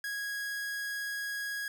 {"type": "tone", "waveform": "45% pulse", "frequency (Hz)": 1653, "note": "G#6", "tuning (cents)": -9, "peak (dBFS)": -34, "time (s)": [0.04, 1.68], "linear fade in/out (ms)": 2, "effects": []}